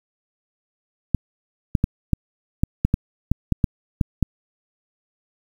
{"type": "clicks", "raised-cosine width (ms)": 5, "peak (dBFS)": -4, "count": 12, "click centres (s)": [1.147, 1.752, 1.841, 2.133, 2.635, 2.85, 2.941, 3.316, 3.523, 3.642, 4.012, 4.227], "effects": ["7-bit"]}